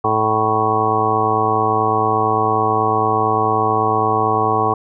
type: harmonic tone with a mistuned harmonic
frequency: 109 Hz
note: A2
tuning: 16 cents flat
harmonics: 1 / 2 / 3 / 4 / 5 / 6 / 7 / 8 / 9 / 10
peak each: -25 / -29 / -26 / -21 / -31 / -30 / -19 / -29 / -22 / -19 dBFS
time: 0.04-4.74 s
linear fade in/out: 5 ms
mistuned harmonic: 10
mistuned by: +25 cents
effects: none